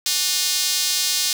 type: tone with high-pass filter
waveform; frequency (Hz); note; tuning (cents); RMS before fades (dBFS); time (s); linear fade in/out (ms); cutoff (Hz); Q
square; 164.81; E3; 0; -21; 0.06-1.33; 2; 4500; 1.5
effects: 7-bit